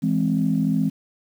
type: chord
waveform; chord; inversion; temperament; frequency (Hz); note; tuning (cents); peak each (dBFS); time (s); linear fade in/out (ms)
sine; E augmented; none; equal; 164.81 / 207.7 / 261.6; E3 / G#3 / B#3; 0 / 0 / 0; -22; 0.02-0.9; 20
effects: tanh soft clip ceiling -9 dBFS + 8-bit